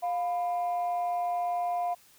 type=tone pair together; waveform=sine; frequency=704.3 / 996 Hz; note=F5 / B5; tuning=+14 / +14 cents; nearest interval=tritone; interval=600 cents; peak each=-26 / -36 dBFS; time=0.02-1.95 s; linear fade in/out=20 ms; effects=tanh soft clip ceiling -23 dBFS + white hiss -59 dBFS RMS until 2.18 s